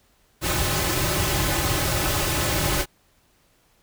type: noise with comb filter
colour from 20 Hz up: pink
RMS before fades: -23 dBFS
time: 0.41-2.86 s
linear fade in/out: 50 ms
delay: 4.3 ms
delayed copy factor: -0.8
effects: pink hiss -62 dBFS RMS until 3.82 s